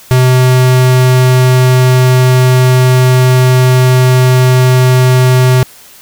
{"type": "tone", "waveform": "square", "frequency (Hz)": 127.7, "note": "C3", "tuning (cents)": -42, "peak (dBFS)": -5, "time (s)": [0.11, 5.63], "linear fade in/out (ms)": 0, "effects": ["white hiss -37 dBFS RMS until 6.01 s"]}